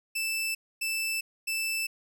sawtooth tone bursts, 2644 Hz, E7, 5 cents sharp, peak -25 dBFS, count 3, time 0.15-1.87 s, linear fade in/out 10 ms, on 400 ms, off 260 ms, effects none

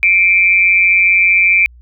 sine tone with amplitude modulation, 2349 Hz, D7, in tune, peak -4 dBFS, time 0.03-1.66 s, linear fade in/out 0 ms, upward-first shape sine, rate 185 Hz, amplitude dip 70%, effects added 60 Hz sine -38 dBFS peak until 1.81 s

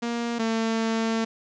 sawtooth tone pair in turn, 235.4 / 225.1 Hz, A#3 / A3, +17 / +40 cents, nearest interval minor second, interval 77 cents, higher first, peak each -22 / -19 dBFS, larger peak second, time 0.02-0.39 / 0.39-1.25 s, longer second, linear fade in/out 10 ms, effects resampled to 16000 Hz + 9-bit

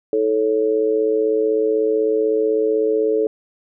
sine tone with amplitude modulation, 436.9 Hz, A4, 12 cents flat, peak -11 dBFS, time 0.13-3.27 s, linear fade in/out 2 ms, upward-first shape sine, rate 116 Hz, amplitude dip 85%, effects none

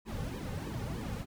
brown noise with flanger, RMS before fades -38 dBFS, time 0.05-1.26 s, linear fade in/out 50 ms, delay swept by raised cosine 1.4 to 3.1 ms, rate 3.2 Hz, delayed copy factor -0.85, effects none

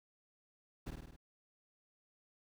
brown noise with echo, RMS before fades -43 dBFS, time 0.86-0.91 s, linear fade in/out 10 ms, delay 51 ms, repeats 5, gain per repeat -3 dB, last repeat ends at 1.165 s, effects none

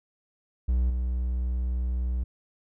triangle tone with level steps, 61.74 Hz, B1, in tune, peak -19 / -23 dBFS, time 0.68-2.24 s, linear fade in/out 10 ms, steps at 0.9 s, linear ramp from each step 2 ms, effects none

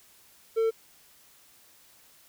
triangle tone, 449.3 Hz, A4, 36 cents sharp, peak -20 dBFS, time 0.56-0.71 s, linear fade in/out 20 ms, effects white hiss -58 dBFS RMS until 2.28 s

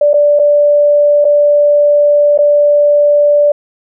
sine tone with dropouts, 585 Hz, D5, 7 cents flat, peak -5 dBFS, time 0.01-3.52 s, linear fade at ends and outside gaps 5 ms, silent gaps 0.133-0.14 / 0.391-0.395 / 1.245-1.25 / 2.377-2.387 s, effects none

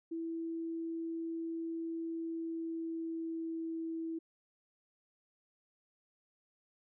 sine tone with pitch glide, 329.6 to 326.8 Hz, E4 to E4, 0 to -15 cents, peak -36 dBFS, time 0.11-4.19 s, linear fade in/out 10 ms, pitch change -15 cents, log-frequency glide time 2.05-3.81 s, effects none

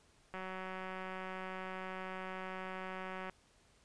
click train, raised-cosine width 0.5 ms, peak -29 dBFS, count 554, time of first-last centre 0.34-3.297 s, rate 187 Hz, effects pink hiss -68 dBFS RMS until 3.84 s + resampled to 22050 Hz

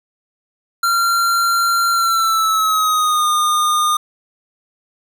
square tone with pitch glide, 1376 to 1218.8 Hz, F6 to D#6, -26 to -36 cents, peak -14 dBFS, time 0.83-3.97 s, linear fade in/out 5 ms, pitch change -210 cents, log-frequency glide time 1.91-3.27 s, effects none

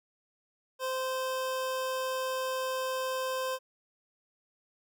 25% pulse tone, 519 Hz, C5, 14 cents flat, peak -27 dBFS, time 0.79-3.59 s, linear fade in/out 50 ms, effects none

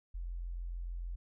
sine tone, 43.37 Hz, F1, 11 cents flat, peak -37 dBFS, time 0.14-1.16 s, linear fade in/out 10 ms, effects none

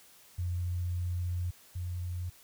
sine tone pair in turn, 88.5 / 88.9 Hz, F2 / F2, +23 / +31 cents, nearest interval unison, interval 8 cents, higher second, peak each -30 / -33 dBFS, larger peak first, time 0.38-1.51 / 1.75-2.3 s, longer first, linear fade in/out 10 ms, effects white hiss -58 dBFS RMS until 2.43 s

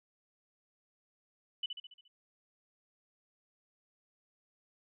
sine tone with echo, 2981 Hz, F#7, 12 cents sharp, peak -32 dBFS, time 1.63-1.66 s, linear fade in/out 5 ms, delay 70 ms, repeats 6, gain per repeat -5 dB, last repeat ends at 2.08 s, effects none

